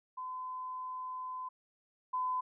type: tone pair in turn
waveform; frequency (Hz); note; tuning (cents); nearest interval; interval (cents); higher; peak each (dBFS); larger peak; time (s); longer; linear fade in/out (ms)
sine; 1019 / 1013.6; C6 / B5; -46 / +45; unison; 9; first; -38 / -31; second; 0.17-1.49 / 2.13-2.41; first; 10
effects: none